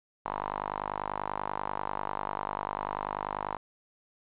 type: tone with band-pass filter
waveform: sawtooth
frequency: 50.2 Hz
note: G1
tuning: 42 cents sharp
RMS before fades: -35 dBFS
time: 0.25-3.57 s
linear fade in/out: 5 ms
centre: 960 Hz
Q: 4.2
effects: resampled to 8000 Hz + 10-bit